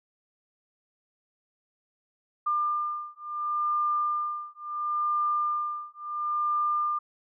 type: beating tone pair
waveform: sine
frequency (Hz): 1199 / 1199.72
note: D6 / D6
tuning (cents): +36 / +37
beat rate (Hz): 0.72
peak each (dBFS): -29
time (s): 2.46-6.99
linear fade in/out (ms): 10
effects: none